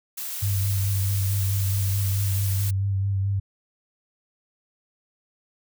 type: noise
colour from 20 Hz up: blue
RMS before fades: -32 dBFS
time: 0.17-2.71 s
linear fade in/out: 10 ms
type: tone with vibrato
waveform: sine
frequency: 98 Hz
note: G2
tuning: in tune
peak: -21 dBFS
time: 0.42-3.4 s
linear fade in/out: 10 ms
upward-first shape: sine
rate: 4.6 Hz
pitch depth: 29 cents each way
effects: none